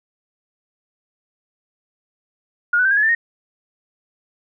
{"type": "tone with pitch steps", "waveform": "sine", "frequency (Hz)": [1428, 1492.1, 1559, 1629, 1702.1, 1778.5, 1858.3], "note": ["F6", "F#6", "G6", "G#6", "G#6", "A6", "A#6"], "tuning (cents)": [38, 14, -10, -34, 42, 18, -6], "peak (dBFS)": -13, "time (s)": [2.73, 3.15], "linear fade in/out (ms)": 5, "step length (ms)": 60, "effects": []}